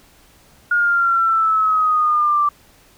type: exponential sweep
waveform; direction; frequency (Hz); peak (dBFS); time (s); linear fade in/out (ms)
sine; down; 1433 to 1168; -13; 0.71-2.49; 5
effects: pink hiss -51 dBFS RMS until 2.97 s